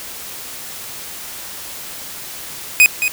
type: tone with echo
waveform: 45% pulse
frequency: 2500 Hz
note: D#7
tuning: 8 cents sharp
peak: -5 dBFS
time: 2.8-2.86 s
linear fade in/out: 0 ms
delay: 220 ms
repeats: 1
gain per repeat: -9 dB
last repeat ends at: 3.08 s
effects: white hiss -31 dBFS RMS until 3.12 s